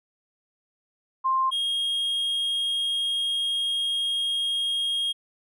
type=tone pair in turn; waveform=sine / triangle; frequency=1053 / 3254 Hz; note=C6 / G#7; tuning=+11 / -36 cents; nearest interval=octave + minor sixth; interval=1953 cents; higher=second; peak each=-20 / -22 dBFS; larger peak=first; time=1.24-1.51 / 1.51-5.13 s; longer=second; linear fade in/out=20 ms; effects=none